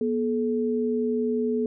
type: tone pair together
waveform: sine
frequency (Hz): 241.3 / 430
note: B3 / A4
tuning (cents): -40 / -40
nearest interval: minor seventh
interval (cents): 1000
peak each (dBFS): -25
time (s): 0.01-1.66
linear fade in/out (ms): 2
effects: none